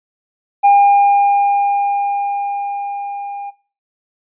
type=tone with level ramp; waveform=triangle; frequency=806 Hz; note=G5; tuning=48 cents sharp; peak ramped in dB=-4 to -23 dBFS; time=0.63-3.51 s; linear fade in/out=20 ms; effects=noise-tail reverb RT60 0.4 s tail -20 dB re dry + resampled to 8000 Hz